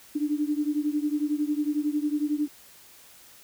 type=beating tone pair; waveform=sine; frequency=293.3 / 304.3 Hz; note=D4 / D#4; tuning=-2 / -38 cents; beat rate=11 Hz; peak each=-26 / -28 dBFS; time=0.15-2.48 s; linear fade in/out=10 ms; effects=white hiss -52 dBFS RMS until 3.43 s